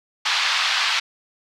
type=band-pass noise; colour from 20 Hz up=white; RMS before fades=-21 dBFS; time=0.25-1 s; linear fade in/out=10 ms; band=900 to 4400 Hz; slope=24 dB/octave; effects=none